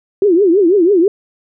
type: tone with vibrato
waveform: sine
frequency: 370 Hz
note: F#4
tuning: in tune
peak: -7 dBFS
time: 0.22-1.08 s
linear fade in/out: 2 ms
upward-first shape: triangle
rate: 6.1 Hz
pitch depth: 260 cents each way
effects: none